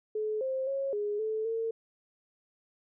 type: tone with pitch steps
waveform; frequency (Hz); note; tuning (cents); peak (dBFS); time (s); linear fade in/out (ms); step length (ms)
sine; 429.7 / 526 / 546 / 414.5 / 436.6 / 452.8; A4 / C5 / C#5 / G#4 / A4 / A4; -41 / +9 / -26 / -3 / -13 / +50; -29; 0.15-1.71; 5; 260
effects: none